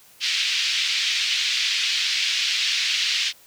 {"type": "band-pass noise", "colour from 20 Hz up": "pink", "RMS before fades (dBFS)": -23, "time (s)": [0.2, 3.33], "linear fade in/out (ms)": 50, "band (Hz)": [2400, 5100], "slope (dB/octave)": 24, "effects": ["white hiss -52 dBFS RMS until 3.46 s"]}